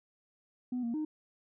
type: tone with pitch steps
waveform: sine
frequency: 249 / 234.1 / 307.7 Hz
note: B3 / A#3 / D#4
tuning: +14 / +8 / -19 cents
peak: -30 dBFS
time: 0.72-1.05 s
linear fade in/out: 5 ms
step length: 110 ms
effects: tanh soft clip ceiling -29 dBFS